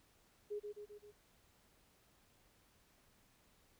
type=tone with echo; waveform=sine; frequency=415.3 Hz; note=G#4; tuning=in tune; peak=-39 dBFS; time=0.5-0.6 s; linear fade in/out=20 ms; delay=130 ms; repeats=4; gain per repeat=-4 dB; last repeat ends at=1.12 s; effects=pink hiss -71 dBFS RMS until 3.79 s